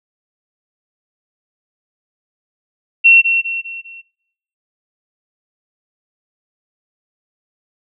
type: tone with echo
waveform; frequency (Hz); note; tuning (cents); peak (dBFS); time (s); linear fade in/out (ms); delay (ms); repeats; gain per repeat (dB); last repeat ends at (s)
sine; 2719; F7; -47; -4; 3.04-3.22; 20; 200; 4; -7; 4.02
effects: noise-tail reverb RT60 0.8 s tail -25 dB re dry